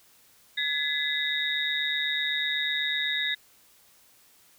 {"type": "tone cluster", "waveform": "sine", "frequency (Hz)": [1695, 2016, 3652, 3800], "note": ["G#6", "B6", "A#7", "A#7"], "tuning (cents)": [35, 35, -36, 33], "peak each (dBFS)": -31, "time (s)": [0.57, 3.35], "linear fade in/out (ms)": 10, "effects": ["white hiss -59 dBFS RMS until 4.58 s"]}